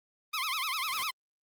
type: tone with vibrato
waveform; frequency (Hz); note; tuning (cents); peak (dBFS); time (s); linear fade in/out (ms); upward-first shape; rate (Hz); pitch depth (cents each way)
15% pulse; 1157; D6; -26; -24; 0.33-1.11; 10; sine; 10; 210
type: noise with exponential growth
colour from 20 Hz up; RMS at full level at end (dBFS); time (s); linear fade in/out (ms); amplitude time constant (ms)
white; -38; 0.63-1.03; 2; 86
effects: Opus 32 kbps